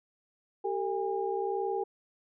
sine tone cluster, 388.1 / 449.4 / 810 Hz, G4 / A4 / G#5, -17 / +37 / -43 cents, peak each -32 / -34 / -34 dBFS, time 0.64-1.84 s, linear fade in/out 10 ms, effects none

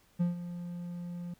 triangle tone with ADSR envelope, 174.61 Hz, F3, in tune, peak -22 dBFS, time 0.19-1.34 s, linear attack 20 ms, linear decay 140 ms, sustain -13 dB, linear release 4 ms, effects pink hiss -66 dBFS RMS until 1.39 s

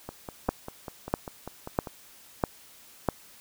two click trains, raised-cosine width 1 ms, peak -22 / -9 dBFS, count 10 / 5, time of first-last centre 0.09-1.872 / 0.49-3.087 s, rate 5.05 / 1.54 Hz, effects white hiss -53 dBFS RMS until 3.4 s

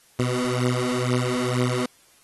15% pulse beating tone pair, 123.47 / 125.57 Hz, B2 / B2, 0 / +29 cents, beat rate 2.1 Hz, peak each -18 dBFS, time 0.19-1.86 s, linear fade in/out 5 ms, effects white hiss -57 dBFS RMS until 2.23 s + AAC 32 kbps

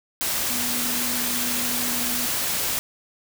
sine tone in noise, 243.5 Hz, B3, 24 cents flat, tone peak -32 dBFS, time 0.5-2.26 s, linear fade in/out 0 ms, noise white, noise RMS -25 dBFS, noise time 0.21-2.79 s, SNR -10 dB, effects none

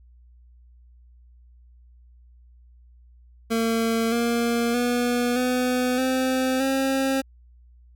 25% pulse tone with pitch steps, 227.4 / 235 / 242.9 / 251 / 259.4 / 268.1 Hz, A#3 / A#3 / B3 / B3 / C4 / C4, -43 / +14 / -29 / +28 / -15 / +42 cents, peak -17 dBFS, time 3.5-7.22 s, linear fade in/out 20 ms, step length 620 ms, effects added 60 Hz sine -49 dBFS peak until 7.95 s

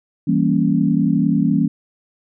sine chord, E diminished seventh, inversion none, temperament equal, 164.81 / 196 / 233.1 / 277.2 Hz, E3 / G3 / Bb3 / Db4, 0 / 0 / 0 / 0 cents, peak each -19 dBFS, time 0.27-1.68 s, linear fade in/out 10 ms, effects none

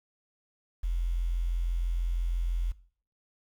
sine tone with quantisation, 43.04 Hz, F1, 25 cents flat, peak -26 dBFS, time 0.83-2.72 s, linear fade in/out 10 ms, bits 9, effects noise-tail reverb RT60 0.5 s tail -19 dB re dry

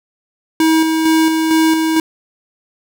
square tone with tremolo, 320 Hz, D#4, 49 cents sharp, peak -10 dBFS, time 0.6-2 s, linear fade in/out 2 ms, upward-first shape square, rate 2.2 Hz, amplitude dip 35%, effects none

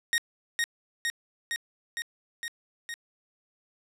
sawtooth tone with echo, 1864.7 Hz, A#6, in tune, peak -19 dBFS, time 0.13-0.18 s, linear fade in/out 0 ms, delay 460 ms, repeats 6, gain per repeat -2 dB, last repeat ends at 2.94 s, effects low-pass 12000 Hz 12 dB/octave

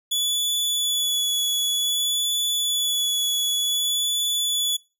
sawtooth tone with vibrato, 3422 Hz, A7, 49 cents flat, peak -18 dBFS, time 0.11-4.77 s, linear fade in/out 10 ms, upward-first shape sine, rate 0.54 Hz, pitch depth 16 cents each way, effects noise-tail reverb RT60 0.3 s tail -24 dB re dry

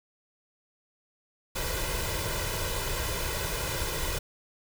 pink noise with comb filter, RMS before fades -31 dBFS, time 1.55-4.19 s, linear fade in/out 10 ms, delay 2 ms, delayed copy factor +0.7, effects none

